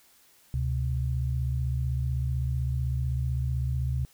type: tone pair together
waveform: sine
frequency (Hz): 71.39 / 127.2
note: D2 / C3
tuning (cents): -48 / -48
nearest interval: minor seventh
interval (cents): 1000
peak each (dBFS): -28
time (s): 0.54-4.05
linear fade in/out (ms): 0
effects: white hiss -60 dBFS RMS until 4.13 s